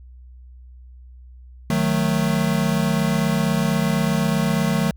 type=chord; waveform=square; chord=D# diminished; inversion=none; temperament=equal with one note detuned; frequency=155.56 / 183.72 / 220 Hz; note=D#3 / F#3 / A3; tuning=0 / -12 / 0 cents; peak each=-23 dBFS; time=1.7-4.91 s; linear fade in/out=2 ms; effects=added 62 Hz sine -40 dBFS peak until 4.96 s